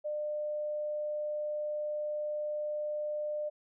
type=tone; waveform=sine; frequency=600 Hz; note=D5; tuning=37 cents sharp; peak=-32 dBFS; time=0.04-3.5 s; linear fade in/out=20 ms; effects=none